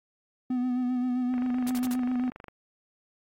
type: tone with vibrato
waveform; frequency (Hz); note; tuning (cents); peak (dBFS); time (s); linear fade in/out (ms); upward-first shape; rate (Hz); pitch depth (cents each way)
triangle; 250; B3; +21; -23; 0.5-2.3; 5; sine; 7.6; 32
type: click train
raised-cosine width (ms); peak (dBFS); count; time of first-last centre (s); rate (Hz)
0.5; -27; 29; 1.34-2.483; 24.5
type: noise bursts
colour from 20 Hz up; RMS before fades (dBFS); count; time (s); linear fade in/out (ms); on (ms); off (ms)
white; -38; 4; 1.67-1.937; 0; 27; 53
effects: AAC 48 kbps